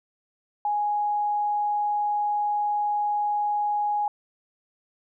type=tone; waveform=sine; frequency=830.6 Hz; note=G#5; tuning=in tune; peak=-22 dBFS; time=0.65-4.08 s; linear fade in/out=2 ms; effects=none